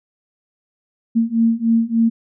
sine beating tone pair, 226.7 / 230.1 Hz, A#3 / A#3, -48 / -22 cents, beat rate 3.4 Hz, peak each -17 / -16 dBFS, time 1.15-2.1 s, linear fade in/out 20 ms, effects none

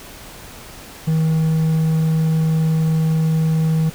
triangle tone, 159.5 Hz, D#3, 43 cents sharp, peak -12 dBFS, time 1.07-3.9 s, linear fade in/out 10 ms, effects pink hiss -38 dBFS RMS until 3.94 s

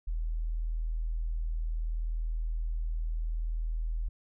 sine tone, 40.35 Hz, E1, 36 cents flat, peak -29 dBFS, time 0.07-4.09 s, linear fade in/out 10 ms, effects none

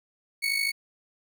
30% pulse tone with amplitude modulation, 2218 Hz, C#7, in tune, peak -19 dBFS, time 0.42-0.72 s, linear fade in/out 20 ms, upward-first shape sine, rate 52.6 Hz, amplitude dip 65%, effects none

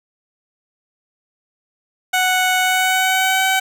15% pulse tone with pitch glide, 740 to 761.2 Hz, F#5 to F#5, 0 to +49 cents, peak -8 dBFS, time 2.13-3.6 s, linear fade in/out 10 ms, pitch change +49 cents, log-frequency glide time 2.6-3.43 s, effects none

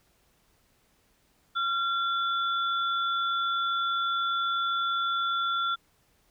sine tone pair together, 1374 / 3465 Hz, F6 / A7, -29 / -27 cents, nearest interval octave + major third, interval 1602 cents, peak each -26 / -32 dBFS, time 1.55-5.76 s, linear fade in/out 20 ms, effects pink hiss -67 dBFS RMS until 6.3 s

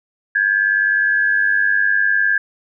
sine tone pair together, 1600 / 1699.7 Hz, G6 / G#6, +35 / +40 cents, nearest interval minor second, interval 105 cents, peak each -16 dBFS, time 0.35-2.38 s, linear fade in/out 5 ms, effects none

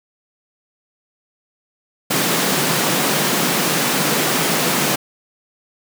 pink high-pass noise, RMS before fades -18 dBFS, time 2.1-4.96 s, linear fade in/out 10 ms, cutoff 140 Hz, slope 48 dB/octave, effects none

